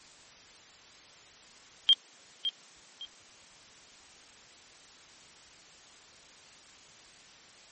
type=tone with echo; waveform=sine; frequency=3197 Hz; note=G7; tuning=33 cents sharp; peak=-16 dBFS; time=1.89-1.93 s; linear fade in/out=0 ms; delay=560 ms; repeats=2; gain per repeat=-11 dB; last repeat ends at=3.05 s; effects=white hiss -54 dBFS RMS until 7.71 s + MP3 32 kbps